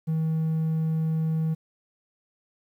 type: tone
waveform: triangle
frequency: 159.6 Hz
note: D#3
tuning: 44 cents sharp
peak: -20 dBFS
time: 0.07-1.55 s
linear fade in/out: 20 ms
effects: tanh soft clip ceiling -16 dBFS + 10-bit